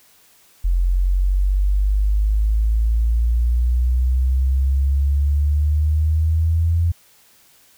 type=exponential sweep; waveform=sine; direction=up; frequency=43.65 to 85.2 Hz; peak=-14 dBFS; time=0.64-6.92 s; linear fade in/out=10 ms; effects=white hiss -53 dBFS RMS until 7.77 s